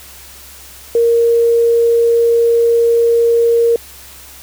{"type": "tone", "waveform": "sine", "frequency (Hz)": 466.2, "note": "A#4", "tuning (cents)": 0, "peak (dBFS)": -8, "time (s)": [0.95, 3.76], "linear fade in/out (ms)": 2, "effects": ["added 67 Hz sine -43 dBFS peak until 4.42 s", "white hiss -37 dBFS RMS until 4.42 s"]}